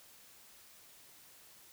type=silence; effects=white hiss -59 dBFS RMS until 1.72 s